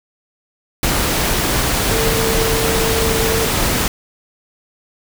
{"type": "tone in noise", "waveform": "sine", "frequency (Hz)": 449.6, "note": "A4", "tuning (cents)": 37, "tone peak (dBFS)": -19, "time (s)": [1.91, 3.45], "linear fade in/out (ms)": 2, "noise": "pink", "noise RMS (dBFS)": -17, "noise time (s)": [0.83, 3.88], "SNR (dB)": -5, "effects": []}